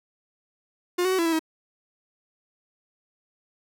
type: tone with pitch steps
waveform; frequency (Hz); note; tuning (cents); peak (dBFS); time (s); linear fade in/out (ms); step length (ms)
45% pulse; 355.8 / 373.1 / 376.5 / 335.2 / 329 / 319.3; F4 / F#4 / F#4 / E4 / E4 / D#4; +32 / +14 / +30 / +29 / -3 / +45; -21; 0.98-1.394; 10; 69
effects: none